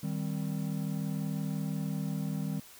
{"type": "chord", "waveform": "triangle", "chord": "C minor", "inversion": "first", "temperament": "equal", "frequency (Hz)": [155.56, 196, 261.6], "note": ["Eb3", "G3", "C4"], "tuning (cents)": [0, 0, 0], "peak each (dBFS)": [-32, -33, -38], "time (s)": [0.03, 2.6], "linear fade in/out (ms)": 5, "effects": ["white hiss -53 dBFS RMS until 2.79 s"]}